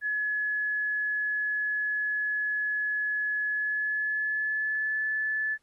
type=tone with pitch glide; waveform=sine; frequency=1700 to 1735.7 Hz; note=G#6 to A6; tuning=+40 to -24 cents; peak=-26 dBFS; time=0.01-5.58 s; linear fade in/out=50 ms; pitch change=+36 cents; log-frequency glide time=3.47-5.04 s; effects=pink hiss -71 dBFS RMS until 5.62 s + Opus 32 kbps